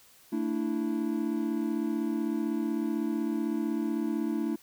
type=chord; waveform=triangle; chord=A suspended fourth; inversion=none; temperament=equal with one note detuned; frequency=223.6 / 293.7 / 329.6 Hz; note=A3 / D4 / E4; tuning=+28 / 0 / 0 cents; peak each=-30 dBFS; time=0.32-4.56 s; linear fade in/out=10 ms; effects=white hiss -58 dBFS RMS until 4.62 s